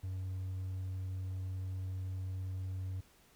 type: tone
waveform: triangle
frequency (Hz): 93.7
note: F#2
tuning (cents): +22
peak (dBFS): -34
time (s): 0.03-3.01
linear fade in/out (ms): 10
effects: tanh soft clip ceiling -30 dBFS + pink hiss -65 dBFS RMS until 3.35 s